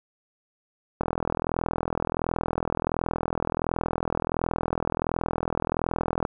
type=click train; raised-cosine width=1 ms; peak=-11 dBFS; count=218; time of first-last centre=1.01-6.252 s; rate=41.4 Hz; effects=none

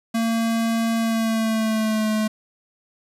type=tone with pitch glide; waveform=square; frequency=227.7 to 215.9 Hz; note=A#3 to A3; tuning=-40 to -33 cents; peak=-20 dBFS; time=0.14-2.28 s; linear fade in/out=10 ms; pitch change=-93 cents; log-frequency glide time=0.97-2.09 s; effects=resampled to 32000 Hz + 8-bit

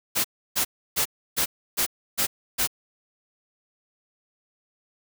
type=noise bursts; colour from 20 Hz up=white; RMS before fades=-23 dBFS; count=7; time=0.15-2.675 s; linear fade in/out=20 ms; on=95 ms; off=310 ms; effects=none

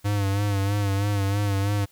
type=tone with vibrato; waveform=square; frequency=100.4 Hz; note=G2; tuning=42 cents sharp; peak=-22 dBFS; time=0.04-1.86 s; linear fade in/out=20 ms; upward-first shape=sine; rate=3.1 Hz; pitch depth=48 cents each way; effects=white hiss -59 dBFS RMS until 1.91 s

